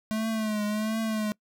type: tone with vibrato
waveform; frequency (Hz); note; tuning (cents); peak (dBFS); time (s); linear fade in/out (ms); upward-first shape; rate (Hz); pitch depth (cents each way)
square; 215.8; A3; -33; -27; 0.11-1.32; 0; triangle; 1.4; 67
effects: noise-tail reverb RT60 0.1 s tail -24 dB re dry